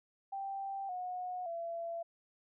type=tone with pitch steps; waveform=sine; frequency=784 / 727.3 / 674.7 Hz; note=G5 / F#5 / E5; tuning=0 / -30 / +40 cents; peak=-37 dBFS; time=0.32-2.03 s; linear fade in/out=10 ms; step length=570 ms; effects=none